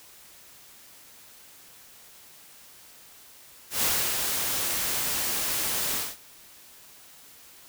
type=noise with ADSR envelope; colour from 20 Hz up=white; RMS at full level=-24 dBFS; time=3.7-6.17 s; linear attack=120 ms; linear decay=310 ms; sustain=-4 dB; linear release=210 ms; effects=white hiss -51 dBFS RMS until 7.68 s